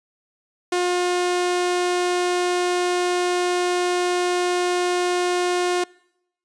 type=tone; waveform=sawtooth; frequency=357 Hz; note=F4; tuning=38 cents sharp; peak=-15 dBFS; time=0.72-5.84 s; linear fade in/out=5 ms; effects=noise-tail reverb RT60 0.8 s tail -25 dB re dry + resampled to 22050 Hz